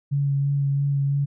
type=tone with vibrato; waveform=sine; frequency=140.4 Hz; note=C#3; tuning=22 cents sharp; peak=-19 dBFS; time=0.11-1.26 s; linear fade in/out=20 ms; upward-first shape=sine; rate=3 Hz; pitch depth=15 cents each way; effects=none